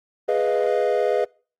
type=chord; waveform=triangle; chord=F half-diminished seventh; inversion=first; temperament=equal; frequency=415.3 / 493.9 / 622.3 / 698.5 Hz; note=Ab4 / Cb5 / Eb5 / F5; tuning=0 / 0 / 0 / 0 cents; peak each=-21 / -20 / -22 / -25 dBFS; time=0.28-1.25 s; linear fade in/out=10 ms; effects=noise-tail reverb RT60 0.4 s tail -26 dB re dry + Opus 24 kbps